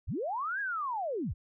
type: linear two-way sweep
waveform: sine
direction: up then down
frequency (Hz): 33 to 1676 to 33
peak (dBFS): -31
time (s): 0.07-1.34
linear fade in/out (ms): 20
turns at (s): 0.6
effects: none